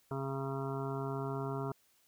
harmonic tone, 135.9 Hz, C#3, 34 cents flat, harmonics 1 / 2 / 3 / 5 / 6 / 7 / 8 / 9 / 10, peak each -38 / -43 / -40 / -45 / -55 / -46 / -50 / -49 / -49 dBFS, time 0.11-1.72 s, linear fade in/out 2 ms, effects white hiss -70 dBFS RMS until 2.07 s

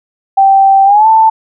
sine tone with pitch glide, 780 to 885.7 Hz, G5 to A5, -9 to +11 cents, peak -3 dBFS, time 0.37-1.3 s, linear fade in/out 10 ms, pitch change +220 cents, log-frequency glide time 0.85-1.07 s, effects none

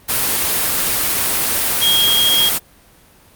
sine tone in noise, 3258 Hz, G#7, 34 cents flat, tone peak -12 dBFS, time 1.81-2.5 s, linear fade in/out 20 ms, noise white, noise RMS -17 dBFS, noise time 0.08-2.59 s, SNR +2 dB, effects pink hiss -48 dBFS RMS until 3.35 s + Opus 32 kbps

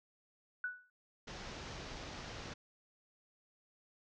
sine tone with exponential decay, 1480 Hz, F#6, in tune, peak -33 dBFS, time 0.64-0.9 s, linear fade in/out 2 ms, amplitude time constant 55 ms
pink low-pass noise, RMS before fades -47 dBFS, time 1.27-2.54 s, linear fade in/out 10 ms, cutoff 6400 Hz, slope 48 dB/octave
effects none

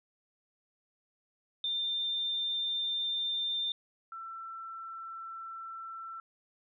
sine tone pair in turn, 3594 / 1339.6 Hz, A7 / E6, +36 / +27 cents, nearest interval octave + perfect fourth, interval 1709 cents, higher first, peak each -30 / -40 dBFS, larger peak first, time 1.64-3.72 / 4.12-6.2 s, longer neither, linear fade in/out 2 ms, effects none

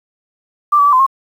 sine tone with pitch steps, 1179 / 1146 / 1158 / 1027 / 1076 Hz, D6 / D6 / D6 / C6 / C6, +6 / -43 / -25 / -33 / +48 cents, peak -7 dBFS, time 0.72-1.065 s, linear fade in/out 10 ms, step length 69 ms, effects 7-bit

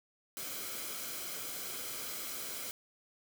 white noise with comb filter, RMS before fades -41 dBFS, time 0.37-2.71 s, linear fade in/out 0 ms, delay 1.1 ms, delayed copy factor -0.55, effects none

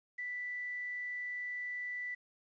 sine tone with quantisation, 1975.5 Hz, B6, in tune, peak -37 dBFS, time 0.18-2.15 s, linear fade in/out 10 ms, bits 11, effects resampled to 16000 Hz

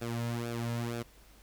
sawtooth tone with flanger, 117.7 Hz, A#2, 17 cents sharp, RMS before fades -35 dBFS, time 0.01-1.03 s, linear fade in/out 10 ms, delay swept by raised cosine 0.98 to 2.68 ms, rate 2.1 Hz, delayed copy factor -0.75, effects added 50 Hz sine -57 dBFS peak until 1.42 s + pink hiss -60 dBFS RMS until 1.42 s

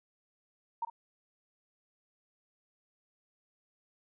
sine tone with echo, 927 Hz, A#5, 10 cents flat, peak -30 dBFS, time 0.82-0.85 s, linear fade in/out 5 ms, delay 50 ms, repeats 1, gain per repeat -14 dB, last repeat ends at 0.9 s, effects none

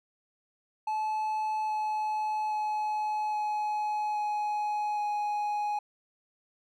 triangle tone with pitch steps, 863 / 857 / 851.1 / 845.2 / 839.4 / 833.6 Hz, A5 / A5 / G#5 / G#5 / G#5 / G#5, -34 / -46 / +42 / +30 / +18 / +6 cents, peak -26 dBFS, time 0.87-5.79 s, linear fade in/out 5 ms, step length 820 ms, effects none

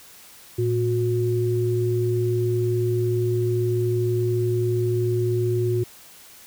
sine tone pair together, 113.9 / 362.3 Hz, A#2 / F#4, -40 / -36 cents, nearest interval octave + minor sixth, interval 2004 cents, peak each -22 dBFS, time 0.58-5.84 s, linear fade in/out 10 ms, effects white hiss -47 dBFS RMS until 6.46 s

